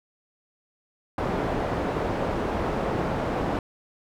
white low-pass noise, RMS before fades -27 dBFS, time 1.18-3.59 s, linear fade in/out 2 ms, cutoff 710 Hz, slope 12 dB/octave, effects none

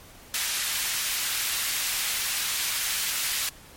pink high-pass noise, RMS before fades -28 dBFS, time 0.34-3.49 s, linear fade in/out 2 ms, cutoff 2000 Hz, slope 12 dB/octave, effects pink hiss -49 dBFS RMS until 3.76 s + MP3 64 kbps

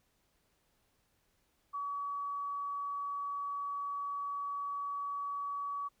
sine tone, 1136 Hz, C#6, 42 cents sharp, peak -35 dBFS, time 1.73-5.89 s, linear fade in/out 20 ms, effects pink hiss -75 dBFS RMS until 6 s

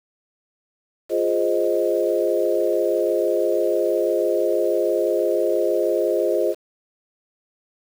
sine chord, F minor seventh, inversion none, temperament equal, 349.2 / 415.3 / 523.3 / 622.3 Hz, F4 / Ab4 / C5 / Eb5, 0 / 0 / 0 / 0 cents, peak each -23 dBFS, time 1.09-6.55 s, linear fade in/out 50 ms, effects 7-bit

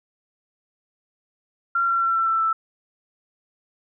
sine tone with pitch steps, 1374 / 1363.7 / 1353.5 / 1343.4 / 1333.3 / 1323.4 Hz, F6 / F6 / E6 / E6 / E6 / E6, -29 / -42 / +45 / +32 / +19 / +6 cents, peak -18 dBFS, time 1.75-2.53 s, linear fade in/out 5 ms, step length 130 ms, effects none

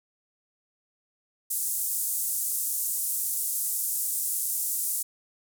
pink band-pass noise, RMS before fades -29 dBFS, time 1.5-5.03 s, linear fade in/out 10 ms, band 8300 to 16000 Hz, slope 24 dB/octave, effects none

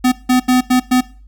square tone bursts at uneven times, 252.5 Hz, B3, 39 cents sharp, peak -10 dBFS, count 5, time 0.04-0.12 / 0.29-0.4 / 0.48-0.61 / 0.7-0.8 / 0.91-1.01 s, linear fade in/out 10 ms, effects noise-tail reverb RT60 0.4 s tail -19 dB re dry + added 50 Hz sine -38 dBFS peak until 1.27 s

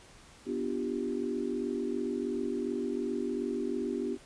sine chord, G dominant seventh, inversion first, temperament equal, 246.9 / 293.7 / 349.2 / 392 Hz, B3 / D4 / F4 / G4, 0 / 0 / 0 / 0 cents, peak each -35 / -37 / -37 / -35 dBFS, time 0.45-4.18 s, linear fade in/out 50 ms, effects pink hiss -55 dBFS RMS until 4.25 s + resampled to 22050 Hz

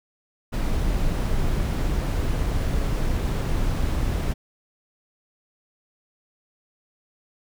brown noise, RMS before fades -23 dBFS, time 0.52-4.34 s, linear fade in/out 20 ms, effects none

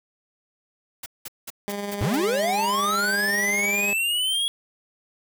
white noise bursts, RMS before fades -35 dBFS, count 6, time 1.03-2.166 s, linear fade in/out 5 ms, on 31 ms, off 190 ms
15% pulse tone with tremolo, 202.8 Hz, G#3, 41 cents flat, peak -20 dBFS, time 1.68-3.93 s, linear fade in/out 0 ms, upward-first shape triangle, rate 20 Hz, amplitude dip 45%
square linear sweep, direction up, 84.2 to 3345 Hz, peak -22 dBFS, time 2.01-4.48 s, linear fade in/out 0 ms
effects none

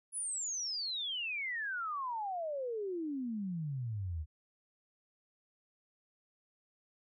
sine exponential sweep, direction down, 10460 to 73.42 Hz, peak -35 dBFS, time 0.12-4.26 s, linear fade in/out 50 ms, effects none

